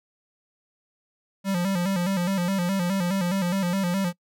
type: tone with vibrato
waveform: square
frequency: 185 Hz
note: F#3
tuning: in tune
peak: -23 dBFS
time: 1.44-4.13 s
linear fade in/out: 50 ms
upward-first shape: square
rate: 4.8 Hz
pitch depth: 92 cents each way
effects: noise-tail reverb RT60 0.1 s tail -23 dB re dry